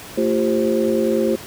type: tone cluster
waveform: sine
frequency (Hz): 224.2 / 343.6 / 393.5 / 529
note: A3 / F4 / G4 / C5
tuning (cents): +33 / -28 / +7 / +19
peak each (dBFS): -21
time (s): 0.17-1.36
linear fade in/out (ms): 10
effects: pink hiss -36 dBFS RMS until 1.46 s + high-pass 80 Hz 12 dB/octave